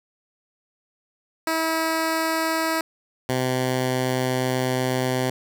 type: tone pair in turn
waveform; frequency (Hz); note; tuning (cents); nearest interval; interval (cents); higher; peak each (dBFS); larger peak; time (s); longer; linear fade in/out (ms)
10% pulse; 323.1 / 128.22; E4 / C3; -35 / -35; octave + major third; 1600; first; -13; neither; 1.47-2.81 / 3.29-5.3; second; 2
effects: none